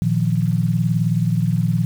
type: chord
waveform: sine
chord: Bb suspended fourth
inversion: none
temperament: equal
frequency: 116.54 / 155.56 / 174.61 Hz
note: Bb2 / Eb3 / F3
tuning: 0 / 0 / 0 cents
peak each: -20 dBFS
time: 0.02-1.85 s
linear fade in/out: 0 ms
effects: 7-bit